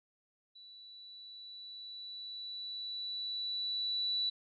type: tone with level ramp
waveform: sine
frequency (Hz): 3951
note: B7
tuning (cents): 0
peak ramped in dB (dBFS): -52 to -30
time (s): 0.55-4.3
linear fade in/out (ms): 10
effects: none